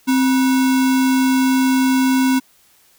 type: tone with sample-and-hold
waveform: sine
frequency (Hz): 261.6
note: C4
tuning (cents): 0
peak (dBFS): -12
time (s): 0.07-2.4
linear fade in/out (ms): 20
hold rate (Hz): 1225
effects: white hiss -54 dBFS RMS until 2.98 s